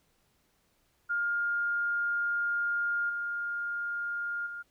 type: tone with level steps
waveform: sine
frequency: 1411 Hz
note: F6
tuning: 17 cents sharp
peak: -27 / -31 / -37 dBFS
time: 1.09-4.63 s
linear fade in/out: 20 ms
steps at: 3.09 / 4.46 s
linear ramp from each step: 10 ms
effects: pink hiss -71 dBFS RMS until 4.7 s